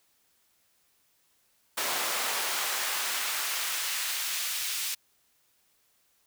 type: noise with high-pass filter sweep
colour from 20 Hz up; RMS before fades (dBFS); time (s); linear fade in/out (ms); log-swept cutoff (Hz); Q
pink; -31; 1.77-4.95; 10; 590 to 2900; 0.7
effects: white hiss -69 dBFS RMS until 6.26 s